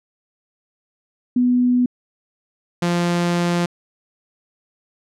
sine / sawtooth tone pair in turn, 247.3 / 173.67 Hz, B3 / F3, +3 / -9 cents, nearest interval tritone, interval 612 cents, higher first, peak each -13 dBFS, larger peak neither, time 1.36-1.86 / 2.82-3.66 s, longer second, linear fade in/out 5 ms, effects low-pass 8000 Hz 12 dB/octave

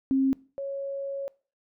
sine tone pair in turn, 267.8 / 552.6 Hz, C4 / C#5, +40 / -6 cents, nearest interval octave + minor second, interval 1254 cents, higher second, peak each -20 / -30 dBFS, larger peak first, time 0.11-0.33 / 0.58-1.28 s, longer second, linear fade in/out 0 ms, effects noise-tail reverb RT60 0.4 s tail -23 dB re dry

